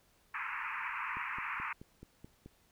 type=band-pass noise; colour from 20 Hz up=pink; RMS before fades=-39 dBFS; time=0.34-1.73 s; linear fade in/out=5 ms; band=910 to 2600 Hz; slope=96 dB/octave
type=click train; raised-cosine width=3 ms; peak=-36 dBFS; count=7; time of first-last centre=1.17-2.46 s; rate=4.65 Hz
effects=pink hiss -69 dBFS RMS until 2.71 s